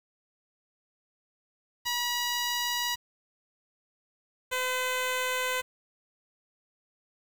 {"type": "tone pair in turn", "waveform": "10% pulse", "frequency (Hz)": [966, 508.6], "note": ["B5", "C5"], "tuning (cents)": [-39, -49], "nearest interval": "major seventh", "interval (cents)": 1110, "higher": "first", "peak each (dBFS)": -19, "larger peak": "neither", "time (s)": [[1.85, 2.96], [4.51, 5.62]], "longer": "neither", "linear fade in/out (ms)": 20, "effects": ["8-bit"]}